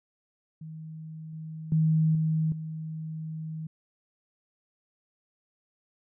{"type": "tone with level steps", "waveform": "sine", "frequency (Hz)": 158.3, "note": "D#3", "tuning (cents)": 30, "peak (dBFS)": [-38, -36, -20, -23, -33], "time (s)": [0.61, 3.67], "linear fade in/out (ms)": 5, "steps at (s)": [1.33, 1.72, 2.15, 2.52], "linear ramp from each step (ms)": 2, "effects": []}